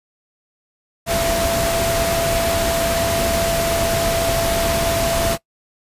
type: tone in noise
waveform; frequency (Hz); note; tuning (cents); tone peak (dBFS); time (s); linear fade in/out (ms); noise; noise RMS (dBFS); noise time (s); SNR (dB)
sine; 671; E5; +31; -19; 1.06-5.38; 50; pink; -21; 1.06-5.38; -1
effects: noise-tail reverb RT60 0.1 s tail -21 dB re dry + resampled to 32000 Hz